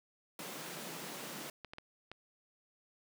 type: high-pass noise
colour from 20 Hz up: pink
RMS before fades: -45 dBFS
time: 0.39-1.5 s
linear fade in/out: 2 ms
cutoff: 150 Hz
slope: 48 dB/octave
type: clicks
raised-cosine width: 0.3 ms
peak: -30 dBFS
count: 4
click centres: 1.647 / 1.735 / 1.784 / 2.116 s
effects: none